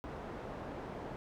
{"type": "low-pass noise", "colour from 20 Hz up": "white", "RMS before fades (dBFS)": -44, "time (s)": [0.04, 1.16], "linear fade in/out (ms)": 0, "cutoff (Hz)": 710, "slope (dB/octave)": 12, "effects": []}